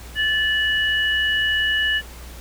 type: tone pair together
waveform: sine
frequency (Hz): 1741.6 / 2929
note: A6 / F#7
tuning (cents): -18 / -18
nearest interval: major sixth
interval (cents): 900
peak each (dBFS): -19 / -22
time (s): 0.15-2.02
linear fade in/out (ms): 50
effects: added 60 Hz sine -37 dBFS peak until 2.4 s + pink hiss -42 dBFS RMS until 2.4 s